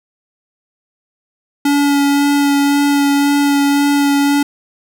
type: tone with vibrato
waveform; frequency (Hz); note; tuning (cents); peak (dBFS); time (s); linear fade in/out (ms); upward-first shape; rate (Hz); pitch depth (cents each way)
square; 284.2; C#4; +43; -11; 1.65-4.43; 5; sine; 1.9; 11
effects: none